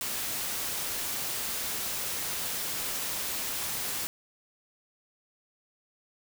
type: noise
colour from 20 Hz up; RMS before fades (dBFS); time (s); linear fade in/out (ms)
white; -33; 0.01-4.07; 0
effects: none